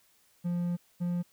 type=tone pair in turn; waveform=triangle; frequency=174.61 / 175.29 Hz; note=F3 / F3; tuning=0 / +7 cents; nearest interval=unison; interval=7 cents; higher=second; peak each=-26 dBFS; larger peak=neither; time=0.44-0.77 / 1-1.23 s; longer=first; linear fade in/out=20 ms; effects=white hiss -66 dBFS RMS until 1.32 s